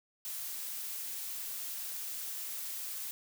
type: noise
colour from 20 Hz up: blue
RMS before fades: -40 dBFS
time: 0.25-3.11 s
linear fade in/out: 0 ms
effects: none